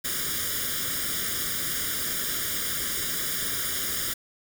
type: noise with comb filter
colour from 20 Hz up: white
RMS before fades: -29 dBFS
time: 0.04-4.14 s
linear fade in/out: 10 ms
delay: 0.58 ms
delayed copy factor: +1
effects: none